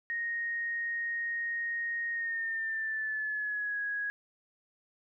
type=tone with pitch glide; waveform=sine; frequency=1864.7 to 1661.3 Hz; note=A#6 to G#6; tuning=0 to 0 cents; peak=-31 dBFS; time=0.1-4.1 s; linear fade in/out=0 ms; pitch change=-200 cents; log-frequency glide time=2.12-3.79 s; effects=none